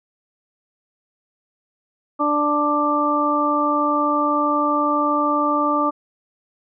harmonic tone, 294.6 Hz, D4, 6 cents sharp, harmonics 1 / 2 / 3 / 4, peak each -22 / -24 / -25 / -19 dBFS, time 2.19-5.91 s, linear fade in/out 20 ms, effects none

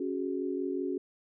sine chord, C# suspended fourth, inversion none, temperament equal, 277.2 / 370 / 415.3 Hz, C#4 / F#4 / G#4, 0 / 0 / 0 cents, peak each -34 / -33 / -38 dBFS, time 0-0.98 s, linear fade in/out 5 ms, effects none

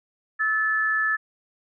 sine tone pair together, 1302 / 1738 Hz, E6 / A6, -22 / -22 cents, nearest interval perfect fourth, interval 500 cents, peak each -27 / -21 dBFS, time 0.39-1.17 s, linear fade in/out 20 ms, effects none

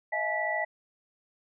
sine tone cluster, 633 / 687 / 851 / 1961 Hz, D#5 / F5 / G#5 / B6, +30 / -29 / +42 / -13 cents, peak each -33 / -36 / -34 / -30 dBFS, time 0.12-0.65 s, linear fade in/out 10 ms, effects none

